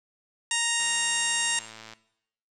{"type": "harmonic tone", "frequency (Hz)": 932.3, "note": "A#5", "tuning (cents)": 0, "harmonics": [1, 2, 3, 4, 5, 6, 7, 8, 9, 10], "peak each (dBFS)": [-36, -31, -30, -32, -42, -35, -36, -31, -36, -34], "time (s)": [0.51, 1.59], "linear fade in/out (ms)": 2}
{"type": "click train", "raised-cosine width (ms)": 0.2, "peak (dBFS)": -26, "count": 127, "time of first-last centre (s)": [0.8, 1.935], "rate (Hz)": 111}
{"effects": ["noise-tail reverb RT60 0.8 s tail -18 dB re dry"]}